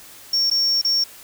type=tone with dropouts; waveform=triangle; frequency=5500 Hz; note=F8; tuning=27 cents flat; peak=-15 dBFS; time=0.33-1.04 s; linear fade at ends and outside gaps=5 ms; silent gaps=0.501-0.512 / 0.815-0.847 s; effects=white hiss -43 dBFS RMS until 1.23 s